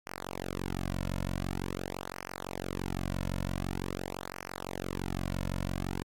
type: tone with flanger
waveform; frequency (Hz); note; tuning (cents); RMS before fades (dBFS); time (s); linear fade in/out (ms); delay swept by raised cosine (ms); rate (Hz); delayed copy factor
sawtooth; 45.9; F#1; -13; -36; 0.06-6.03; 10; 0.26 to 2.56; 0.46; -1
effects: AAC 48 kbps